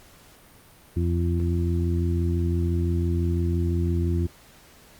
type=harmonic tone; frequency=85.9 Hz; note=F2; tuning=28 cents flat; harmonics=1 / 2 / 3 / 4; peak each=-22 / -29 / -33 / -30 dBFS; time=0.96-4.27 s; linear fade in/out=10 ms; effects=pink hiss -52 dBFS RMS until 4.99 s + Opus 48 kbps